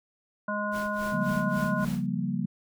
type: harmonic tone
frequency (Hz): 207.7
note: G#3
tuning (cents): 0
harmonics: 1 / 3 / 5 / 7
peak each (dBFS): -33 / -33 / -33 / -33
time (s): 0.48-1.85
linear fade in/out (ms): 5
type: noise with tremolo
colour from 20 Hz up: pink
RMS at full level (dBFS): -41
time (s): 0.71-2.07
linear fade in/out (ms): 50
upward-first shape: sine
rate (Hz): 3.6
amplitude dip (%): 90
type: chord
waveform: sine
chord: G half-diminished seventh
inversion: second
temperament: just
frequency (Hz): 141.12 / 176.4 / 196 / 235.2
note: Db3 / F3 / G3 / Bb3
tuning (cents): +31 / +18 / 0 / +16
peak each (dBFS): -34 / -32 / -31 / -32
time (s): 1.12-2.46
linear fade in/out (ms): 10
effects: none